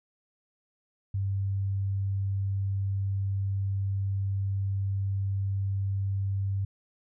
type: tone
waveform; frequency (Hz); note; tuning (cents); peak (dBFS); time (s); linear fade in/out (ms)
sine; 98; G2; 0; -26; 1.14-6.65; 5
effects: none